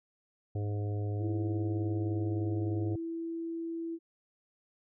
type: harmonic tone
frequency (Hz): 103.3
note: G#2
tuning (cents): -9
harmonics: 1 / 3 / 4 / 5 / 6 / 7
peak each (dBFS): -31 / -43 / -43 / -48 / -52 / -50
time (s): 0.55-2.96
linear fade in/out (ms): 5
type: tone with pitch glide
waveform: sine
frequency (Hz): 329.6 to 331.5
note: E4 to E4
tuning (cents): 0 to +10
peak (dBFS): -34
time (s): 1.19-3.99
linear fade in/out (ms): 50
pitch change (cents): +10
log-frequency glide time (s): 2.49-3.3
effects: none